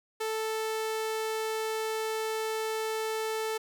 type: tone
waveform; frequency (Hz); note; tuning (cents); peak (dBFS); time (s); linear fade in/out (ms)
sawtooth; 440; A4; 0; -26; 0.2-3.58; 10
effects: none